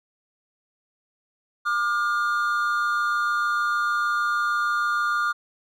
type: tone pair together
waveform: triangle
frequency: 1197 / 1423.5 Hz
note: D6 / F6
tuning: +33 / +33 cents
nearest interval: minor third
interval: 300 cents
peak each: -22 dBFS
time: 1.65-5.33 s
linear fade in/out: 20 ms
effects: none